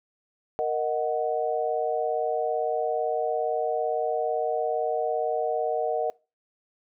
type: chord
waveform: sine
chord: D# minor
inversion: second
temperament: equal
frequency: 466.2 / 622.3 / 740 Hz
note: A#4 / D#5 / F#5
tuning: 0 / 0 / 0 cents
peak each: -28 dBFS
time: 0.59-6.1 s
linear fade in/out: 0 ms
effects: noise-tail reverb RT60 0.3 s tail -24 dB re dry